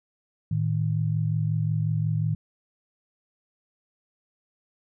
sine tone pair together, 110 / 155.56 Hz, A2 / D#3, 0 / 0 cents, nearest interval tritone, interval 600 cents, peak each -25 dBFS, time 0.51-2.35 s, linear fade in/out 5 ms, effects none

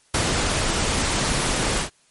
pink noise with ADSR envelope, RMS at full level -20 dBFS, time 0.14-1.9 s, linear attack 4 ms, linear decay 94 ms, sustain -2 dB, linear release 100 ms, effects white hiss -59 dBFS RMS until 2.1 s + MP3 48 kbps

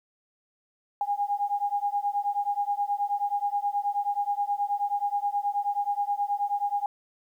sine beating tone pair, 810 / 819.4 Hz, G#5 / G#5, -43 / -24 cents, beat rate 9.4 Hz, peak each -28 dBFS, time 1.01-6.86 s, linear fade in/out 2 ms, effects 10-bit

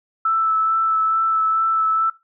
sine tone with vibrato, 1317 Hz, E6, 2 cents flat, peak -15 dBFS, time 0.25-2.1 s, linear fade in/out 5 ms, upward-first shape sine, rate 2.3 Hz, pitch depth 13 cents each way, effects noise-tail reverb RT60 0.2 s tail -17 dB re dry

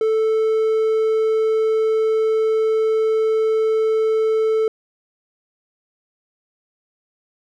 triangle tone, 440 Hz, A4, in tune, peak -13 dBFS, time 0.01-4.68 s, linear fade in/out 2 ms, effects none

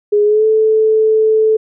sine tone with pitch glide, 415.3 to 437 Hz, G#4 to A4, 0 to -12 cents, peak -8 dBFS, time 0.12-1.57 s, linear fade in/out 10 ms, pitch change +88 cents, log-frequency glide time 0.24-0.45 s, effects none

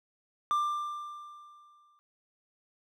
triangle tone with exponential decay, 1187 Hz, D6, 18 cents sharp, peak -22 dBFS, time 0.51-1.99 s, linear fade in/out 0 ms, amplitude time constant 320 ms, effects none

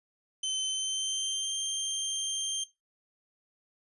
25% pulse tone with pitch glide, 3076 to 3168 Hz, G7 to G7, -33 to +18 cents, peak -26 dBFS, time 0.43-2.64 s, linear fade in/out 5 ms, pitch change +51 cents, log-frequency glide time 0.68-1.55 s, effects noise-tail reverb RT60 0.2 s tail -18 dB re dry + resampled to 24000 Hz

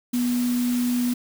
sine tone in noise, 244.7 Hz, B3, 16 cents flat, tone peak -20 dBFS, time 0.13-1.14 s, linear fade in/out 10 ms, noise white, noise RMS -35 dBFS, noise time 0.13-1.14 s, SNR +12 dB, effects none

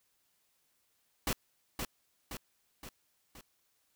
pink noise with echo, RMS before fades -32 dBFS, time 1.27-1.33 s, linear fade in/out 2 ms, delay 520 ms, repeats 4, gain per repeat -5 dB, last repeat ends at 3.41 s, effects white hiss -75 dBFS RMS until 3.95 s

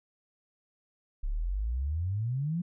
sine exponential sweep, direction up, 32.7 to 180.2 Hz, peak -28 dBFS, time 1.23-2.62 s, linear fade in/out 10 ms, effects none

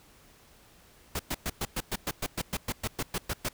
pink noise bursts, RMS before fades -31 dBFS, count 16, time 1.15-3.488 s, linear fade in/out 5 ms, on 43 ms, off 110 ms, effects pink hiss -58 dBFS RMS until 3.53 s

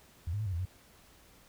sine tone with pitch steps, 83.2 / 103 / 109 / 95.8 / 83.9 / 92.7 Hz, E2 / G#2 / A2 / G2 / E2 / F#2, +17 / -14 / -16 / -39 / +31 / +4 cents, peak -31 dBFS, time 0.27-0.654 s, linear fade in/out 5 ms, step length 64 ms, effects pink hiss -60 dBFS RMS until 1.48 s

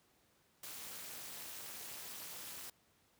white noise with amplitude modulation, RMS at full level -44 dBFS, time 0.63-2.7 s, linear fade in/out 5 ms, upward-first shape sine, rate 293 Hz, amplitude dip 95%, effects pink hiss -72 dBFS RMS until 3.19 s + high-pass 80 Hz 12 dB/octave

